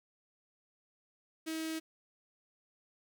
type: tone with notch filter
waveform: sawtooth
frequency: 320 Hz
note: D#4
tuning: 49 cents sharp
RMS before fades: -38 dBFS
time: 1.46-1.8 s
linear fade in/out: 20 ms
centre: 850 Hz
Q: 0.63
effects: none